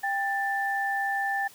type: tone pair together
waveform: sine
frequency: 793.9 / 1768 Hz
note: G5 / A6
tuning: +22 / +8 cents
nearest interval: octave + major second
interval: 1386 cents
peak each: -28 dBFS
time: 0.03-1.48 s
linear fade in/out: 10 ms
effects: white hiss -52 dBFS RMS until 1.54 s + high-pass 60 Hz 12 dB/octave